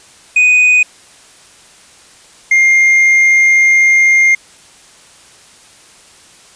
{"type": "tone pair in turn", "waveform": "triangle", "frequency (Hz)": [2489, 2116], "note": ["D#7", "C7"], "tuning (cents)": [0, 19], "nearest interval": "minor third", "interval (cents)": 281, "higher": "first", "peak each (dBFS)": -4, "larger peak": "neither", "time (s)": [[0.36, 0.83], [2.51, 4.35]], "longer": "second", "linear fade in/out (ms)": 5, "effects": ["white hiss -42 dBFS RMS until 6.55 s", "resampled to 22050 Hz"]}